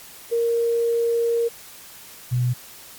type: tone pair in turn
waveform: sine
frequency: 466.2 / 123.82 Hz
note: A#4 / B2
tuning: 0 / +5 cents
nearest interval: octave + major seventh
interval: 2295 cents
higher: first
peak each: -18 dBFS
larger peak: neither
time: 0.31-1.49 / 2.31-2.54 s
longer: first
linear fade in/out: 20 ms
effects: white hiss -43 dBFS RMS until 2.98 s + Opus 48 kbps

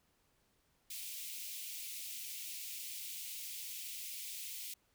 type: high-pass noise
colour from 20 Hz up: white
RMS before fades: -45 dBFS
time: 0.9-4.74 s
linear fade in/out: 5 ms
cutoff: 2200 Hz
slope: 48 dB/octave
effects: pink hiss -75 dBFS RMS until 4.94 s

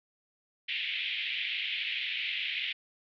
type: band-pass noise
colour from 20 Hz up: pink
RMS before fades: -34 dBFS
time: 0.68-2.73 s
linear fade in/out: 10 ms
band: 2100 to 3500 Hz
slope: 48 dB/octave
effects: none

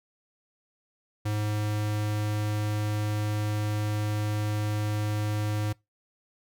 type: tone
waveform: square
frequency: 105.5 Hz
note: G#2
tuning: 28 cents sharp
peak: -27 dBFS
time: 1.25-5.73 s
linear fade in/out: 10 ms
effects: noise-tail reverb RT60 0.2 s tail -23 dB re dry

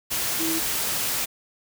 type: tone in noise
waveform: sine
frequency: 324.5 Hz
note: E4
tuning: 27 cents flat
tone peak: -26 dBFS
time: 0.39-0.6 s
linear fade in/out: 20 ms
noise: white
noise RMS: -26 dBFS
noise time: 0.1-1.26 s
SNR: -3 dB
effects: none

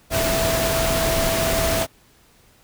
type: tone in noise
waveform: sine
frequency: 659.3 Hz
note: E5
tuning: in tune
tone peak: -22 dBFS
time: 0.1-1.87 s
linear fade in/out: 50 ms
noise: pink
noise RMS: -22 dBFS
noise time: 0.1-1.87 s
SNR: -3 dB
effects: pink hiss -55 dBFS RMS until 2.63 s

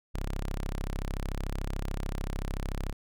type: tone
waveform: sawtooth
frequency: 33.56 Hz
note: C1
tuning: 45 cents sharp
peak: -27 dBFS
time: 0.14-2.93 s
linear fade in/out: 10 ms
effects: none

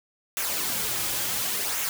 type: noise with flanger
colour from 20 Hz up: white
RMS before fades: -28 dBFS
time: 0.37-1.89 s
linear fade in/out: 0 ms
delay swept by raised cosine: 0.21 to 4.51 ms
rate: 0.7 Hz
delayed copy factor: -0.5
effects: none

